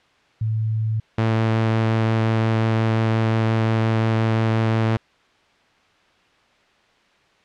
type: tone pair in turn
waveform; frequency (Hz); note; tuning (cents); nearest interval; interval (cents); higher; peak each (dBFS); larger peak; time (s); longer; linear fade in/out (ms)
sine / sawtooth; 110 / 111.79; A2 / A2; 0 / +28; unison; 28; second; -19 / -13; second; 0.41-1 / 1.18-4.97; second; 5
effects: white hiss -57 dBFS RMS until 7.44 s + low-pass 3000 Hz 12 dB/octave